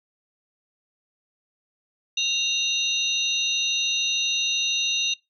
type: tone cluster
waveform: sine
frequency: 2776 / 3729 / 4069 / 6060 Hz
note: F7 / A#7 / C8 / F#8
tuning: -11 / 0 / -49 / +40 cents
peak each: -25 / -24 / -33 / -31 dBFS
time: 2.17-5.14 s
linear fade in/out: 5 ms
effects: noise-tail reverb RT60 0.2 s tail -24 dB re dry